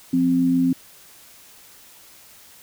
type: tone pair together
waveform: sine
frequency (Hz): 174.33 / 261.2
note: F3 / C4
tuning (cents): -3 / -3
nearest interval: perfect fifth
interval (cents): 700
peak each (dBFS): -24 / -16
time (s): 0.13-0.73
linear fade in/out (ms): 5
effects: white hiss -48 dBFS RMS until 2.62 s